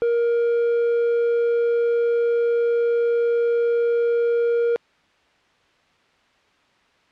triangle tone with quantisation, 470.1 Hz, A#4, 15 cents sharp, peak -15 dBFS, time 0.02-4.76 s, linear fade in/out 0 ms, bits 7, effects white hiss -59 dBFS RMS until 7.11 s + low-pass 3000 Hz 12 dB/octave

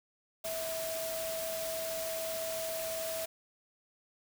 sine tone in noise, 650 Hz, E5, 24 cents flat, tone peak -36 dBFS, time 0.44-3.26 s, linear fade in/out 10 ms, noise white, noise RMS -40 dBFS, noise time 0.44-3.26 s, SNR +1 dB, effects none

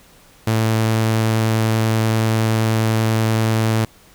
sawtooth tone, 111.2 Hz, A2, 19 cents sharp, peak -11 dBFS, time 0.47-3.85 s, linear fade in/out 5 ms, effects pink hiss -49 dBFS RMS until 4.14 s

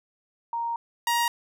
sine / sawtooth tone pair in turn, 932.3 / 943.7 Hz, A#5 / A#5, 0 / +21 cents, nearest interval unison, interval 21 cents, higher second, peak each -26 / -18 dBFS, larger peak second, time 0.53-0.76 / 1.07-1.28 s, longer first, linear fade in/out 2 ms, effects none

